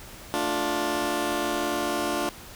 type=chord; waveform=15% pulse; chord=D minor; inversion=second; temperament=just; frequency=220.2 / 293.7 / 352.4 Hz; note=A3 / D4 / F4; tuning=+2 / 0 / +16 cents; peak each=-28 / -22 / -22 dBFS; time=0.34-2.29 s; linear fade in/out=0 ms; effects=pink hiss -44 dBFS RMS until 2.55 s